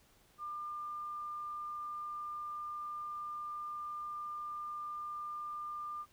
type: tone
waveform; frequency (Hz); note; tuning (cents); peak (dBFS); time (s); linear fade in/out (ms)
sine; 1199; D6; +36; -39; 0.38-6.06; 50
effects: pink hiss -67 dBFS RMS until 6.12 s